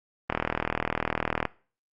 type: click train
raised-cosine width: 0.5 ms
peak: -9 dBFS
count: 47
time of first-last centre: 0.3-1.453 s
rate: 39.9 Hz
effects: noise-tail reverb RT60 0.4 s tail -22 dB re dry + Opus 32 kbps